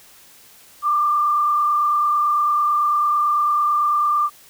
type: tone with frequency modulation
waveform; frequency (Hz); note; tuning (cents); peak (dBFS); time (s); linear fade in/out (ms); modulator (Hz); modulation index
sine; 1187; D6; +18; -15; 0.82-4.3; 50; 29; 0.69
effects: white hiss -48 dBFS RMS until 4.49 s